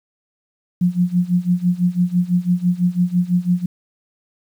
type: tone with tremolo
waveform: sine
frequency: 177.9 Hz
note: F3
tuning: 32 cents sharp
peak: -11 dBFS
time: 0.81-3.66 s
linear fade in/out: 5 ms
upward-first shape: sine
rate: 6 Hz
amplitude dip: 90%
effects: 8-bit